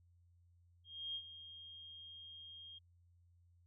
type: tone with ADSR envelope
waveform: sine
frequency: 3231 Hz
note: G#7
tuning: 48 cents flat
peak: -39 dBFS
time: 0.84-2.79 s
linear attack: 310 ms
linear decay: 66 ms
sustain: -12 dB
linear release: 13 ms
effects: added 87 Hz sine -66 dBFS peak until 3.66 s